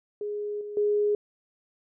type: tone with level steps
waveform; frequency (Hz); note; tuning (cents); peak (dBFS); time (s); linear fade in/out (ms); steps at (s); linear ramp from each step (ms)
sine; 415.3; G#4; 0; -29 / -34 / -21; 0.21-1.15; 2; 0.61 / 0.77; 2
effects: none